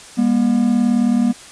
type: tone pair together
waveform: triangle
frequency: 201.8 / 240.6 Hz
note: G#3 / B3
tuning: -49 / -45 cents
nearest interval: minor third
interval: 304 cents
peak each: -16 / -12 dBFS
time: 0.17-1.33 s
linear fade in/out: 20 ms
effects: white hiss -39 dBFS RMS until 1.51 s + resampled to 22050 Hz